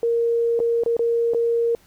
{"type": "tone with dropouts", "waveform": "sine", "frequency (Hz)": 466.2, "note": "A#4", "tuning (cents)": 0, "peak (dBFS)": -17, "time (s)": [0.03, 1.75], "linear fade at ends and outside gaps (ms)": 1, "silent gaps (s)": [[0.592, 0.601], [0.836, 0.861], [0.967, 0.993], [1.336, 1.346]], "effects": ["pink hiss -56 dBFS RMS until 1.86 s"]}